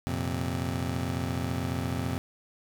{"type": "chord", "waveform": "25% pulse", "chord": "F suspended fourth", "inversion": "none", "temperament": "just", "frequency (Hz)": [87.31, 116.41, 130.96], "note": ["F2", "Bb2", "C3"], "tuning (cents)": [0, -2, 2], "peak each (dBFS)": [-29, -31, -30], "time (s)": [0.07, 2.18], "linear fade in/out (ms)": 0, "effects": []}